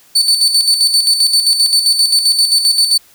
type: tone with tremolo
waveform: 35% pulse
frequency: 4510 Hz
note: C#8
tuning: 29 cents sharp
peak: -6 dBFS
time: 0.15-2.98 s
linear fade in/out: 10 ms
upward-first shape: square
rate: 7.6 Hz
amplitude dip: 55%
effects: white hiss -47 dBFS RMS until 3.14 s